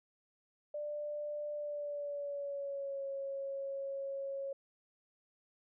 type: tone with pitch glide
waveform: sine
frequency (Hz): 592 to 549.2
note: D5 to C#5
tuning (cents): +14 to -16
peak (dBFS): -37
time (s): 0.74-4.53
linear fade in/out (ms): 5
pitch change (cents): -130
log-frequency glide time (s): 1.54-3.05
effects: none